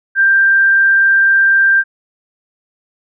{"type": "tone", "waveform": "sine", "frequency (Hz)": 1581, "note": "G6", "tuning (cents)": 14, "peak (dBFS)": -7, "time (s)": [0.15, 1.84], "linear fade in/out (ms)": 50, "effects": []}